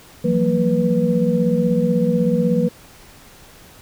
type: tone cluster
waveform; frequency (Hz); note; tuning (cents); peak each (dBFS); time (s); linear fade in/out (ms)
sine; 169.9 / 186.1 / 230.9 / 489.7; F3 / F#3 / A#3 / B4; -47 / +10 / -16 / -15; -20; 0.24-2.69; 10
effects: pink hiss -45 dBFS RMS until 3.81 s